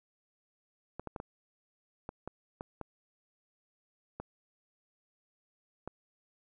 clicks, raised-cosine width 1 ms, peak -25 dBFS, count 10, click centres 0.996 / 1.073 / 1.162 / 1.201 / 2.091 / 2.276 / 2.609 / 2.813 / 4.2 / 5.876 s, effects none

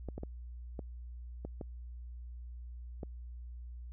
clicks, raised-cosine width 2 ms, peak -27 dBFS, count 7, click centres 0.087 / 0.18 / 0.234 / 0.792 / 1.45 / 1.612 / 3.032 s, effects added 60 Hz sine -43 dBFS peak until 3.92 s

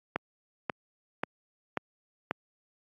click train, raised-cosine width 0.5 ms, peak -13 dBFS, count 5, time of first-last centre 0.16-2.311 s, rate 1.86 Hz, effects high-pass 150 Hz 12 dB/octave + AAC 32 kbps

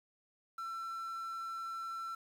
triangle tone with quantisation, 1344 Hz, E6, 33 cents sharp, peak -37 dBFS, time 0.58-2.15 s, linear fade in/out 5 ms, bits 10, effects none

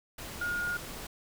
sine tone in noise, 1429 Hz, F6, 39 cents sharp, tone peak -30 dBFS, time 0.41-0.77 s, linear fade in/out 5 ms, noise pink, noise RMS -42 dBFS, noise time 0.18-1.07 s, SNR +9 dB, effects none

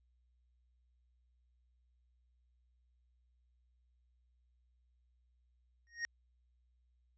square tone with exponential growth, 1864.7 Hz, A#6, in tune, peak -33 dBFS, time 5.87-6.05 s, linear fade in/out 0 ms, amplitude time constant 38 ms, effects added 61 Hz sine -70 dBFS peak until 7.17 s + resampled to 16000 Hz

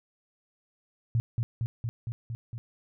sine tone with echo, 115.8 Hz, A#2, 11 cents flat, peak -22 dBFS, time 1.15-1.2 s, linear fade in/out 0 ms, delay 230 ms, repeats 6, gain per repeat -2 dB, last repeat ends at 2.58 s, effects none

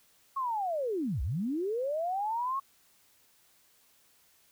sine linear two-way sweep, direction down then up, 1108 to 53.7 to 1108 Hz, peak -29 dBFS, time 0.36-2.6 s, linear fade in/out 10 ms, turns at 1.22 s, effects white hiss -65 dBFS RMS until 4.51 s

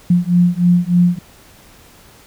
sine beating tone pair, 174.61 / 177.91 Hz, F3 / F3, 0 / +32 cents, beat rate 3.3 Hz, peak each -13 dBFS, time 0.1-1.19 s, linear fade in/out 5 ms, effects pink hiss -45 dBFS RMS until 2.26 s

